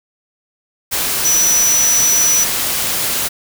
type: tone in noise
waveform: sine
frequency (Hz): 5920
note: F#8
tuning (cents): 0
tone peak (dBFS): -11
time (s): 1.24-2.45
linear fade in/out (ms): 20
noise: white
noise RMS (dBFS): -18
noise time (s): 0.91-3.29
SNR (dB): +4
effects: none